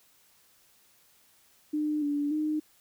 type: tone with pitch steps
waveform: sine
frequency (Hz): 301.7 / 289.7 / 306.1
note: D4 / D4 / D#4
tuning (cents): +47 / -24 / -28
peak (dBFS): -26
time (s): 1.73-2.6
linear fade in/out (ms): 10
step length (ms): 290
effects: white hiss -63 dBFS RMS until 2.8 s